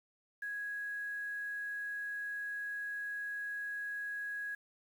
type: tone with quantisation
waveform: sine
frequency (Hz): 1661.2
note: G#6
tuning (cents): 0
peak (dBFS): -37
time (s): 0.42-4.55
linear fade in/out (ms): 5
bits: 10
effects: none